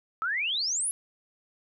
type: exponential sweep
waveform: sine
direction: up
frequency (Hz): 1268 to 11175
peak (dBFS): -26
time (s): 0.22-0.91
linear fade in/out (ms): 0
effects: none